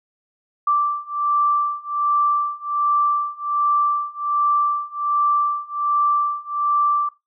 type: beating tone pair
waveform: sine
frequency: 1171 / 1172.3 Hz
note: D6 / D6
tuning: -5 / -3 cents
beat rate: 1.3 Hz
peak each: -21 / -20 dBFS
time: 0.67-7.09 s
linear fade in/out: 5 ms
effects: noise-tail reverb RT60 0.2 s tail -17 dB re dry